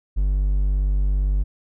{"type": "tone", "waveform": "triangle", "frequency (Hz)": 48.85, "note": "G1", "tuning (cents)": -5, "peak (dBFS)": -15, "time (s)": [0.16, 1.44], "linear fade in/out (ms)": 20, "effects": []}